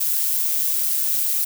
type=noise with amplitude modulation; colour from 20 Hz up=violet; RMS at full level=-19 dBFS; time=0-1.45 s; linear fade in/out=10 ms; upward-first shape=sine; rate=150 Hz; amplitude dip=45%; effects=none